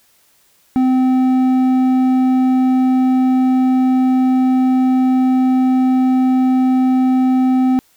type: tone with hard clipping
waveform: sine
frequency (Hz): 257.6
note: C4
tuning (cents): -27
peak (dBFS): -12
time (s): 0.76-7.79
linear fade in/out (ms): 0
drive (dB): 6
effects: white hiss -55 dBFS RMS until 7.96 s